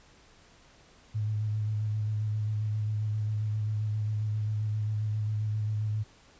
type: tone with vibrato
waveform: sine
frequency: 106.7 Hz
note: G#2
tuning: 47 cents sharp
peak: -27 dBFS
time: 1.14-6.04 s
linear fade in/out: 20 ms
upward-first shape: square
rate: 7.5 Hz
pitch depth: 19 cents each way
effects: pink hiss -58 dBFS RMS until 6.39 s + resampled to 16000 Hz